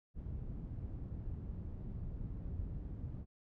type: low-pass noise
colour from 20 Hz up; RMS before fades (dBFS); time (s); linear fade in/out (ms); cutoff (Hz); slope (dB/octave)
white; -43; 0.14-3.26; 50; 100; 12
effects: none